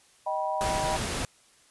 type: chord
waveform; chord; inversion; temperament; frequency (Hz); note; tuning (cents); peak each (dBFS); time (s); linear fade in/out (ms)
sine; Eb augmented; none; just; 622.3 / 777.8 / 972.3; Eb5 / G5 / B5; 0 / -14 / -27; -31; 0.26-0.97; 10
type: noise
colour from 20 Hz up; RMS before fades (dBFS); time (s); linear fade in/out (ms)
pink; -31; 0.61-1.25; 0
effects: white hiss -60 dBFS RMS until 1.7 s + resampled to 24000 Hz